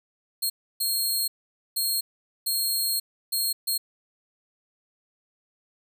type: tone bursts at uneven times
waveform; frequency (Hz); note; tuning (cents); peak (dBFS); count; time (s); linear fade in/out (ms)
15% pulse; 4247; C8; +25; -17; 6; 0.42-0.5 / 0.8-1.28 / 1.76-2.01 / 2.46-3 / 3.32-3.53 / 3.67-3.78; 10
effects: none